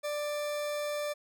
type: tone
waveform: 40% pulse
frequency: 590 Hz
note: D5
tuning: 8 cents sharp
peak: -31 dBFS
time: 0.03-1.14 s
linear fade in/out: 20 ms
effects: none